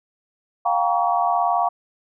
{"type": "chord", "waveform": "sine", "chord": "G half-diminished seventh", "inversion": "third", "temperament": "just", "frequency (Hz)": [705.6, 784, 940.8, 1128.9], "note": ["F5", "G5", "Bb5", "Db6"], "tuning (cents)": [18, 0, 16, 31], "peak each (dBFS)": [-20, -24, -24, -24], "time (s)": [0.65, 1.69], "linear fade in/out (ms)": 10, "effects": []}